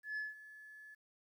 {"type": "tone with ADSR envelope", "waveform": "sine", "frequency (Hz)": 1717, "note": "A6", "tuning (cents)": -43, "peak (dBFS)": -34, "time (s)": [0.03, 0.95], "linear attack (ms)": 140, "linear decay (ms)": 170, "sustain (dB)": -18, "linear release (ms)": 12, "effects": ["tanh soft clip ceiling -36 dBFS", "12-bit"]}